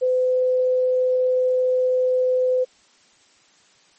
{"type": "tone", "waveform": "sine", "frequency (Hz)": 508, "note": "B4", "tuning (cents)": 49, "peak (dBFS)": -16, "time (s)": [0.01, 2.65], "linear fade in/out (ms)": 20, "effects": ["white hiss -56 dBFS RMS until 3.98 s", "MP3 32 kbps"]}